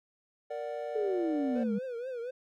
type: chord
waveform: triangle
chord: Bb augmented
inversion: none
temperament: equal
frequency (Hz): 466.2 / 587.3 / 740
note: Bb4 / D5 / F#5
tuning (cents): 0 / 0 / 0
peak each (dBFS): -37 / -35 / -40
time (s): 0.5-1.64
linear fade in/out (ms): 10
type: exponential sweep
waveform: sine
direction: down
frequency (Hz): 444.6 to 196.7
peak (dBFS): -28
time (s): 0.95-1.79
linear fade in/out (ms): 10
type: tone with vibrato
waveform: triangle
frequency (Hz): 493.9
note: B4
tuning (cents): 0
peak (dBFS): -33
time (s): 1.55-2.31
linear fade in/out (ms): 10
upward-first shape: triangle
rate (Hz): 4.2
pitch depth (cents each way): 140
effects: tanh soft clip ceiling -17 dBFS